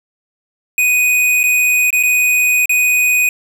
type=tone with dropouts; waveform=square; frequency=2489 Hz; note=D#7; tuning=in tune; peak=-11 dBFS; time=0.78-3.29 s; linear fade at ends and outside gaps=2 ms; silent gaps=1.432-1.438 / 1.905-1.928 / 2.028-2.034 / 2.657-2.694 s; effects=none